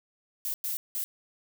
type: noise bursts at uneven times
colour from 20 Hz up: violet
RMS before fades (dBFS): -32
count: 3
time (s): 0.45-0.54 / 0.64-0.77 / 0.95-1.04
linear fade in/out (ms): 0
effects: none